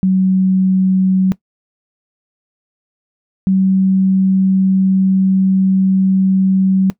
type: tone pair in turn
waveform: sine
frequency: 188.1 / 190.29 Hz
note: F#3 / F#3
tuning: +29 / +49 cents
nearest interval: unison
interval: 20 cents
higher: second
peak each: -9 dBFS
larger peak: neither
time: 0.03-1.32 / 3.47-6.9 s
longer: second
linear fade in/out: 0 ms
effects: noise-tail reverb RT60 0.1 s tail -19 dB re dry